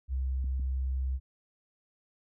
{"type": "tone", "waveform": "sine", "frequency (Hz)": 65.41, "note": "C2", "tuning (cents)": 0, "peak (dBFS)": -28, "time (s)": [0.08, 1.2], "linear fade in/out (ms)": 50}
{"type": "clicks", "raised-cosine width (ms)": 5, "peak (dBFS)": -32, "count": 2, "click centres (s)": [0.443, 0.597]}
{"effects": []}